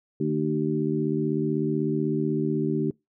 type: harmonic tone with a mistuned harmonic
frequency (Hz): 76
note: D#2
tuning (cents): -40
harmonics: 2 / 3 / 4 / 5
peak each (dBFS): -28 / -28 / -28 / -28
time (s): 0.2-2.91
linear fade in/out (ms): 5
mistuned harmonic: 5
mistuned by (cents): +20
effects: noise-tail reverb RT60 0.2 s tail -25 dB re dry